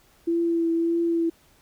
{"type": "tone with vibrato", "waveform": "sine", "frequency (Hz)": 334.8, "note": "E4", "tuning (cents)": 27, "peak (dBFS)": -20, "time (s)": [0.27, 1.3], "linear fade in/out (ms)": 10, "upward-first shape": "triangle", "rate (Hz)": 1.7, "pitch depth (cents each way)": 22, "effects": ["pink hiss -59 dBFS RMS until 1.61 s"]}